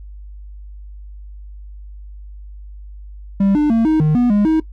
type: tone with pitch steps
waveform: triangle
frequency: 197 / 298.4 / 227.3 / 313.3 / 153.2 / 244.2 / 205.8 / 317 Hz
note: G3 / D4 / A#3 / D#4 / D#3 / B3 / G#3 / D#4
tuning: +9 / +28 / -43 / +12 / -27 / -19 / -16 / +32 cents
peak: -9 dBFS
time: 3.4-4.6 s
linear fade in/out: 5 ms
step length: 150 ms
effects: noise-tail reverb RT60 0.1 s tail -19 dB re dry + added 50 Hz sine -32 dBFS peak until 4.72 s